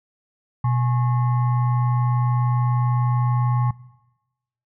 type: tone with frequency modulation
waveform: sine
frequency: 123.47 Hz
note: B2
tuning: in tune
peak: -17 dBFS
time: 0.64-3.71 s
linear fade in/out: 5 ms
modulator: 965 Hz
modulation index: 0.43
effects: noise-tail reverb RT60 1.0 s tail -20 dB re dry